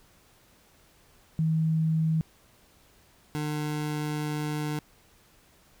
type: tone pair in turn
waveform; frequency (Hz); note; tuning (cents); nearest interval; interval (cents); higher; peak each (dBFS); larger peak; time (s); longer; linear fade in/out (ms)
sine / 25% pulse; 159.7 / 150.47; D#3 / D3; +45 / +42; minor second; 103; first; -22 / -25; first; 1.39-2.21 / 3.35-4.79; second; 0
effects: pink hiss -60 dBFS RMS until 5.8 s